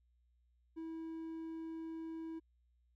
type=tone; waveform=triangle; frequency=324.7 Hz; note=E4; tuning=26 cents flat; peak=-40 dBFS; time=0.76-2.4 s; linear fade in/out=20 ms; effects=added 60 Hz sine -70 dBFS peak until 2.95 s